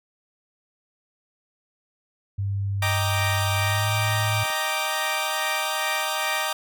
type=tone with pitch glide; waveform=sine; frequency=99.2 to 107.56 Hz; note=G2 to A2; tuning=+21 to -39 cents; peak=-23 dBFS; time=2.38-4.44 s; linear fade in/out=10 ms; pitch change=+140 cents; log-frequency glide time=3.57-3.96 s
type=chord; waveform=15% pulse; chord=Eb major seventh; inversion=none; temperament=equal; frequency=622.3 / 784 / 932.3 / 1174.7 Hz; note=Eb5 / G5 / Bb5 / D6; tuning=0 / 0 / 0 / 0 cents; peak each=-23 dBFS; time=2.82-6.53 s; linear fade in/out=5 ms
type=clicks; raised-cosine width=1 ms; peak=-30 dBFS; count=2; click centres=4.455 / 4.502 s
effects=none